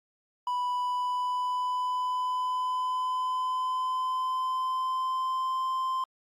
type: tone with pitch glide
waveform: triangle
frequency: 987.8 to 1041.1 Hz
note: B5 to C6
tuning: 0 to -9 cents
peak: -25 dBFS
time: 0.47-6.04 s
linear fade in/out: 2 ms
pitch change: +91 cents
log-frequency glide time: 0.67-5.65 s
effects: Opus 48 kbps